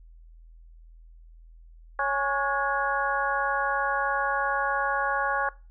harmonic tone with a mistuned harmonic, 277.2 Hz, C#4, in tune, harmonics 2 / 3 / 4 / 5 / 6, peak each -32 / -29 / -29 / -30 / -30 dBFS, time 1.99-5.49 s, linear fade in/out 2 ms, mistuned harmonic 5, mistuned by +68 cents, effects noise-tail reverb RT60 0.3 s tail -20 dB re dry + added 41 Hz sine -47 dBFS peak until 5.7 s

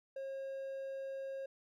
triangle tone, 540 Hz, C#5, 45 cents flat, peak -38 dBFS, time 0.16-1.46 s, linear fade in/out 5 ms, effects none

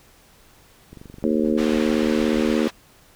click train, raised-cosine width 3 ms, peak -27 dBFS, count 38, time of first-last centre 0.93-2.498 s, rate 23.6 Hz
harmonic tone, 76.9 Hz, D#2, 20 cents flat, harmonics 3 / 4 / 5 / 6 / 7, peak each -21 / -23 / -25 / -27 / -28 dBFS, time 1.24-2.68 s, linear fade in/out 0 ms
brown noise with tremolo, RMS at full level -36 dBFS, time 1.43-2.63 s, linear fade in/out 20 ms, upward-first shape triangle, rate 6.7 Hz, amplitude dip 95%
white band-pass noise, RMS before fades -33 dBFS, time 1.57-2.71 s, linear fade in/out 20 ms, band 450 to 2700 Hz, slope 12 dB/octave
effects pink hiss -53 dBFS RMS until 3.15 s

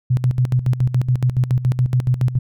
sine tone with tremolo, 125.8 Hz, B2, 32 cents sharp, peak -12 dBFS, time 0.1-2.39 s, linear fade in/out 10 ms, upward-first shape square, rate 7.1 Hz, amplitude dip 75%, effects none

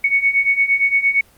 sine beating tone pair, 2217 / 2225.7 Hz, C#7 / C#7, 0 / +6 cents, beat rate 8.7 Hz, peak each -18 / -15 dBFS, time 0.04-1.21 s, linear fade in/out 5 ms, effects pink hiss -51 dBFS RMS until 1.37 s + Opus 32 kbps

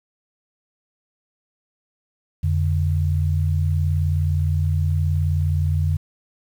sine tone pair together, 86.81 / 146 Hz, F2 / D3, -10 / -10 cents, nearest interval major sixth, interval 900 cents, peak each -18 / -23 dBFS, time 2.43-5.97 s, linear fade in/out 10 ms, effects 8-bit

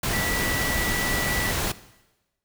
sine tone in noise, 1957 Hz, B6, 16 cents flat, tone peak -27 dBFS, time 0.13-1.51 s, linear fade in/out 5 ms, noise pink, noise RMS -26 dBFS, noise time 0.03-1.72 s, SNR -4 dB, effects noise-tail reverb RT60 1.0 s tail -17 dB re dry

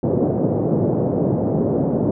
pink band-pass noise, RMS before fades -19 dBFS, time 0.03-2.11 s, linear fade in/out 2 ms, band 120 to 590 Hz, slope 24 dB/octave, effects none

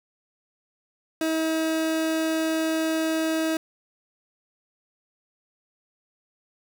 30% pulse tone, 320.1 Hz, D#4, 49 cents sharp, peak -20 dBFS, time 1.21-3.57 s, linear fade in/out 2 ms, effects none

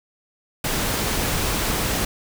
pink noise, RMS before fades -23 dBFS, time 0.64-2.05 s, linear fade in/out 5 ms, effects none

